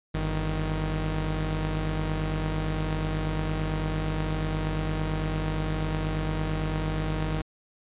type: tone pair together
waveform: sawtooth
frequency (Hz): 49.33 / 156.6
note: G1 / D#3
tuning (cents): +12 / +11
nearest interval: octave + minor sixth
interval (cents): 1999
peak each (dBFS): -25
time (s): 0.14-7.42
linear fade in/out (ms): 10
effects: resampled to 8000 Hz